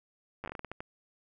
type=slowing click train; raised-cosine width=0.5 ms; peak=-24 dBFS; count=11; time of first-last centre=0.44-0.805 s; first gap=9 ms; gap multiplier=1.29; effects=none